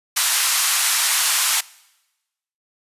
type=band-pass noise; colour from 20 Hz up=white; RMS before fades=-19 dBFS; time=0.16-1.61 s; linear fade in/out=10 ms; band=900 to 12000 Hz; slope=24 dB/octave; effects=noise-tail reverb RT60 1.0 s tail -22 dB re dry + resampled to 32000 Hz